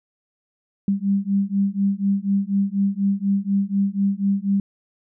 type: beating tone pair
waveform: sine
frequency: 196 / 200.1 Hz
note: G3 / G3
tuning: 0 / +36 cents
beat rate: 4.1 Hz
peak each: -21 dBFS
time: 0.88-4.6 s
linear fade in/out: 2 ms
effects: none